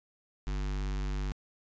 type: tone with notch filter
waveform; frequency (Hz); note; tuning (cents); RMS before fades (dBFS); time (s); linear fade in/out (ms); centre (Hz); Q
square; 49; G1; 0; -33; 0.47-1.32; 0; 580; 1.6
effects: resampled to 16000 Hz